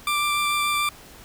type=tone with vibrato; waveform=20% pulse; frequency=1179 Hz; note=D6; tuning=6 cents sharp; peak=-16 dBFS; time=0.07-0.89 s; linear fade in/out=2 ms; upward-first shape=triangle; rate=6.8 Hz; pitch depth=9 cents each way; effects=pink hiss -46 dBFS RMS until 1.24 s